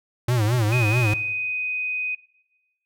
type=tone with vibrato; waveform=square; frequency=114.5 Hz; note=A#2; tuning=31 cents flat; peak=-19 dBFS; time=0.28-1.14 s; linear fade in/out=5 ms; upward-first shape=sine; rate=4.6 Hz; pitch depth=170 cents each way
type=tone; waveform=sine; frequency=2500 Hz; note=D#7; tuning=8 cents sharp; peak=-24 dBFS; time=0.72-2.15 s; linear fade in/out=5 ms
effects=noise-tail reverb RT60 1.0 s tail -18 dB re dry